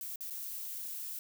violet noise with dropouts, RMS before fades -41 dBFS, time 0.01-1.19 s, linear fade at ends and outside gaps 1 ms, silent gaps 0.158-0.207 / 0.3-0.307 s, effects none

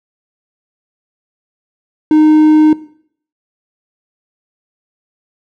triangle tone, 308.2 Hz, D#4, 16 cents flat, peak -3 dBFS, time 2.11-2.73 s, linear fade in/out 2 ms, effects noise-tail reverb RT60 0.6 s tail -18 dB re dry

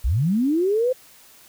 sine linear sweep, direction up, 45.74 to 523.3 Hz, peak -17 dBFS, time 0.04-0.93 s, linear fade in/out 10 ms, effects white hiss -50 dBFS RMS until 1.48 s

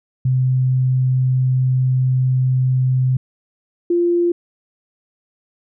sine tone pair in turn, 128.9 / 346.6 Hz, C3 / F4, -26 / -13 cents, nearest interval octave + perfect fourth, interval 1713 cents, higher second, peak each -13 dBFS, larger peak neither, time 0.25-3.17 / 3.9-4.32 s, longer first, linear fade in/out 5 ms, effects none

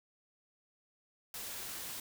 white noise, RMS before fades -43 dBFS, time 1.34-2 s, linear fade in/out 2 ms, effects none

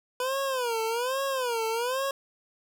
25% pulse tone with vibrato, 494.4 Hz, B4, 2 cents sharp, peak -23 dBFS, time 0.2-2.11 s, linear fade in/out 2 ms, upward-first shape sine, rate 1.2 Hz, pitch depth 180 cents each way, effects none

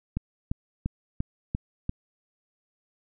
click train, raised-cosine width 5 ms, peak -15 dBFS, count 6, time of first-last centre 0.17-1.894 s, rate 2.9 Hz, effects none

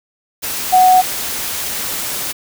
sine tone in noise, 740 Hz, F#5, in tune, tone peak -6 dBFS, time 0.72-1.02 s, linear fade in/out 20 ms, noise white, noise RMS -22 dBFS, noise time 0.42-2.33 s, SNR +13 dB, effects none

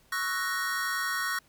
square chord, F# dominant seventh, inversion second, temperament equal, 1108.7 / 1318.5 / 1480 / 1864.7 Hz, C#6 / E6 / F#6 / A#6, 0 / 0 / 0 / 0 cents, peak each -36 / -38 / -34 / -33 dBFS, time 0.12-1.39 s, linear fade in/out 5 ms, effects pink hiss -63 dBFS RMS until 1.48 s

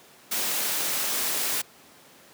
white noise, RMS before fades -27 dBFS, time 0.31-1.62 s, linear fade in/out 10 ms, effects pink hiss -52 dBFS RMS until 2.33 s + high-pass 200 Hz 12 dB/octave

